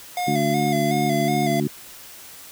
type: tone with vibrato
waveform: square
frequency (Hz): 698.5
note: F5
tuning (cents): 0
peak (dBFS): -23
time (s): 0.17-1.6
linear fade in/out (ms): 2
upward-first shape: square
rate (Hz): 2.7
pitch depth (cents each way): 45
type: harmonic tone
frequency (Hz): 73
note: D2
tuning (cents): -10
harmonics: 2 / 3 / 4 / 5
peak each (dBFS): -25 / -24 / -26 / -27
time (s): 0.27-1.68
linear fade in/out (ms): 10
effects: white hiss -42 dBFS RMS until 2.51 s